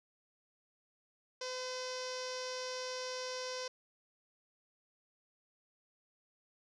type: tone with low-pass filter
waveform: sawtooth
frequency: 509 Hz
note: C5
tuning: 48 cents flat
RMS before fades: -41 dBFS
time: 1.41-3.68 s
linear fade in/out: 5 ms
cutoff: 5400 Hz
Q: 5
effects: none